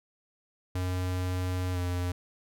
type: tone with pitch glide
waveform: square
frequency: 91.3 to 89.16 Hz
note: F#2 to F2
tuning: -23 to +36 cents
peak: -29 dBFS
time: 0.75-2.12 s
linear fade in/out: 5 ms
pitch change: -41 cents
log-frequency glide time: 1.73-1.78 s
effects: none

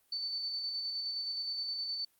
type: tone with tremolo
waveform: sine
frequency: 4521 Hz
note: C#8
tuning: 33 cents sharp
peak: -33 dBFS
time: 0.12-2.05 s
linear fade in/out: 5 ms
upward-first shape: square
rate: 9.6 Hz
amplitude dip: 25%
effects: white hiss -71 dBFS RMS until 2.19 s + Opus 32 kbps

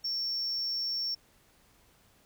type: tone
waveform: sine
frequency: 5460 Hz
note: F8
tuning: 40 cents flat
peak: -28 dBFS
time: 0.04-1.15 s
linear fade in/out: 10 ms
effects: tanh soft clip ceiling -28 dBFS + pink hiss -64 dBFS RMS until 2.25 s

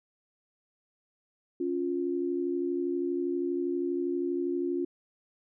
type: tone pair together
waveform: sine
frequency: 278.8 / 351.3 Hz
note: C#4 / F4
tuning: +10 / +10 cents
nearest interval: major third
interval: 400 cents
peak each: -32 / -29 dBFS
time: 1.6-4.85 s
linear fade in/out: 5 ms
effects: none

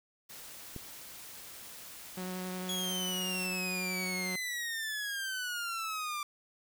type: noise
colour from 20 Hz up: white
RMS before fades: -48 dBFS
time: 0.29-3.47 s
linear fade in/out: 10 ms
type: click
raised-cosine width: 3 ms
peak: -28 dBFS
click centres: 0.763 s
type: tone with vibrato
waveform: sawtooth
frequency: 183.8 Hz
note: F#3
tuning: 11 cents flat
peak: -33 dBFS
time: 2.17-4.36 s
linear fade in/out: 5 ms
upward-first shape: triangle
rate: 11 Hz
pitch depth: 13 cents each way
type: exponential sweep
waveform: sawtooth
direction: down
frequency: 3357 to 1174.7 Hz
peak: -31 dBFS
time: 2.69-6.23 s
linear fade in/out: 2 ms
effects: none

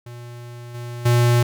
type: tone with level steps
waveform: square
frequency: 120.1 Hz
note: B2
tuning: 48 cents flat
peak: -35 / -30 / -14 dBFS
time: 0.06-1.43 s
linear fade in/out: 5 ms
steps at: 0.74 / 1.05 s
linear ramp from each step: 10 ms
effects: none

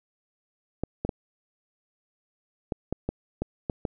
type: clicks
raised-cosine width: 2 ms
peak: -14 dBFS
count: 9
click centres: 0.836 / 1.05 / 1.092 / 2.722 / 2.926 / 3.09 / 3.42 / 3.698 / 3.852 s
effects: none

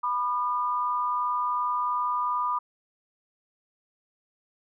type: tone pair together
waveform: sine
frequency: 987.8 / 1210.5 Hz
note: B5 / D#6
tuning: 0 / -48 cents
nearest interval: major third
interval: 352 cents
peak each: -27 dBFS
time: 0.03-2.59 s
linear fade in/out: 10 ms
effects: none

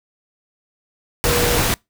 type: tone in noise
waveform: sine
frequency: 480.4 Hz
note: B4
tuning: 48 cents flat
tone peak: -21 dBFS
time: 1.25-1.58 s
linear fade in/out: 0 ms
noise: pink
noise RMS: -18 dBFS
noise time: 1.24-1.74 s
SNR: -6 dB
effects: noise-tail reverb RT60 0.2 s tail -26 dB re dry

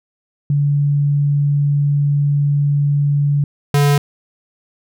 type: tone pair in turn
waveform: sine / square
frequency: 143.8 / 143.8 Hz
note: D3 / D3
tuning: -36 / -36 cents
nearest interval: unison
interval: 0 cents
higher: neither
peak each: -12 / -11 dBFS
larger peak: second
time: 0.5-3.44 / 3.74-3.98 s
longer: first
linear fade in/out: 2 ms
effects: none

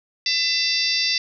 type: harmonic tone with a mistuned harmonic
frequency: 670 Hz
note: E5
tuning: 28 cents sharp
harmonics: 3 / 4 / 5 / 6 / 7 / 8 / 9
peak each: -29 / -27 / -28 / -30 / -22 / -26 / -34 dBFS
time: 0.26-1.18 s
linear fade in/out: 2 ms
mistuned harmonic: 5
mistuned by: +110 cents
effects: none

